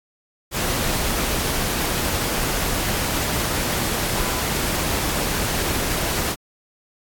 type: tone in noise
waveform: sine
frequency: 1006 Hz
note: B5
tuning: 32 cents sharp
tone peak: -32 dBFS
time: 4.13-4.45 s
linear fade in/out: 50 ms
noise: pink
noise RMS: -23 dBFS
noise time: 0.51-6.36 s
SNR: -12 dB
effects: AAC 64 kbps